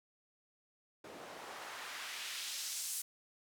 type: noise with band-pass filter sweep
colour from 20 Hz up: white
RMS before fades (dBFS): -44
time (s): 1.04-3.02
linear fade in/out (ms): 5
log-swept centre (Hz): 370 to 9400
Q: 0.96
effects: none